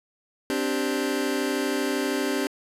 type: chord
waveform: sawtooth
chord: C suspended second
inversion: none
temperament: just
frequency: 261.6 / 294.3 / 392.4 Hz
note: C4 / D4 / G4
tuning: 0 / +4 / +2 cents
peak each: -24 dBFS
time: 0.5-2.47 s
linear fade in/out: 0 ms
effects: resampled to 32000 Hz